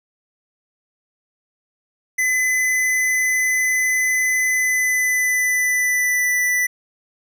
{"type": "tone with pitch glide", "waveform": "square", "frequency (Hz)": [2018, 1981], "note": ["B6", "B6"], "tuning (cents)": [37, 5], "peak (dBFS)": -17, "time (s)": [2.18, 6.67], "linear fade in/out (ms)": 10, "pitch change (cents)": -32, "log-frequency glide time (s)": [4.49, 6.38], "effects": []}